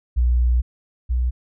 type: tone pair in turn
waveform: sine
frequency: 60.7 / 61.62 Hz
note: B1 / B1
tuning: -29 / -3 cents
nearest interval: unison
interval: 26 cents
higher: second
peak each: -14 / -17 dBFS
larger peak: first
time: 0.16-0.62 / 1.09-1.31 s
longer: first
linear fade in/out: 20 ms
effects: none